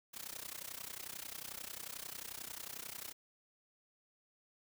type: noise with amplitude modulation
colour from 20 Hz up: white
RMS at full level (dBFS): -43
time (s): 0.13-3.13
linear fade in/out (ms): 20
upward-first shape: sine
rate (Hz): 31.2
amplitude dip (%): 90
effects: none